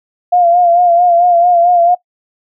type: tone with vibrato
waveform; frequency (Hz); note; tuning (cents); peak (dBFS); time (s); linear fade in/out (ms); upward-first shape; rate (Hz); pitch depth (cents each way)
sine; 698.5; F5; 0; -6; 0.32-1.95; 10; sine; 4.5; 48
effects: noise-tail reverb RT60 0.1 s tail -20 dB re dry